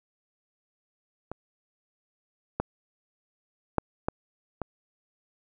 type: clicks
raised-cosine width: 1 ms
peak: -21 / -12 / -8 / -12 / -17 dBFS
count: 5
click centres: 1.316 / 2.6 / 3.783 / 4.085 / 4.617 s
effects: none